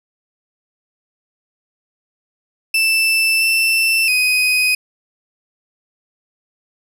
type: tone with pitch steps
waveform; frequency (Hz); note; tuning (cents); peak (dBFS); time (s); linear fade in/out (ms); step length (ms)
35% pulse; 2651 / 2669 / 2503; E7 / E7 / D#7; +9 / +21 / +10; -11; 2.74-4.75; 5; 670
effects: none